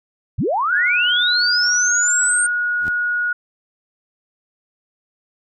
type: linear sweep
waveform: sine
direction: up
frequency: 63.5 to 8810 Hz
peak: -16 dBFS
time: 0.38-2.47 s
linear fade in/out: 10 ms
type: tone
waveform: sine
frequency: 1450 Hz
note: F#6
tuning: 35 cents flat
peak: -17 dBFS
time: 0.72-3.33 s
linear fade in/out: 5 ms
type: tone with exponential growth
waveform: 15% pulse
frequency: 82.41 Hz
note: E2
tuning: in tune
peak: -22 dBFS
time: 2.77-2.89 s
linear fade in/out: 0 ms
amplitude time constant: 24 ms
effects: none